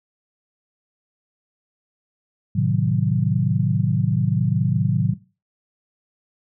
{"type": "chord", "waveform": "sine", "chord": "A diminished seventh", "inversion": "none", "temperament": "equal", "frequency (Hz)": [110, 130.81, 155.56, 185], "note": ["A2", "C3", "Eb3", "Gb3"], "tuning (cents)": [0, 0, 0, 0], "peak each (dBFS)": -22, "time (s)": [2.55, 5.14], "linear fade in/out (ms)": 10, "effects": ["noise-tail reverb RT60 0.3 s tail -17 dB re dry"]}